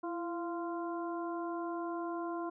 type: harmonic tone with a mistuned harmonic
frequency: 346.4 Hz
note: F4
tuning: 14 cents flat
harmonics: 1 / 2 / 3 / 4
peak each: -37 / -42 / -42 / -49 dBFS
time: 0.03-2.5 s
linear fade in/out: 10 ms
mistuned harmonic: 1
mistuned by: -50 cents
effects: none